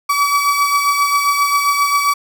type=beating tone pair; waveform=35% pulse; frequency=1142 / 1149.5 Hz; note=D6 / D6; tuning=-49 / -37 cents; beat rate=7.5 Hz; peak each=-12 / -18 dBFS; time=0.09-2.14 s; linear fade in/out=10 ms; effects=none